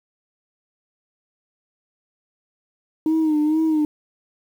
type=tone with vibrato; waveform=sine; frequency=310 Hz; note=D#4; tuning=6 cents flat; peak=-14 dBFS; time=3.06-3.85 s; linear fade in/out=2 ms; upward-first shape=sine; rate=2.2 Hz; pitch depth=59 cents each way; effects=tanh soft clip ceiling -14 dBFS + 8-bit